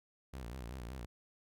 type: tone with vibrato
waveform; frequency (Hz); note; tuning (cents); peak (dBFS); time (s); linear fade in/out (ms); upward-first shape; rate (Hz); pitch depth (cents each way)
sawtooth; 61.74; B1; 0; -39; 0.33-1.06; 10; square; 5.3; 120
effects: none